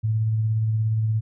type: tone with tremolo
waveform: sine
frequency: 110 Hz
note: A2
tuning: in tune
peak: -18 dBFS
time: 0.03-1.21 s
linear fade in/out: 20 ms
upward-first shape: sine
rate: 17 Hz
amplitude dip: 25%
effects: none